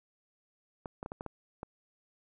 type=clicks; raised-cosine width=1 ms; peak=-25 dBFS; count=7; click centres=0.858 / 1.029 / 1.061 / 1.119 / 1.209 / 1.263 / 1.631 s; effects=none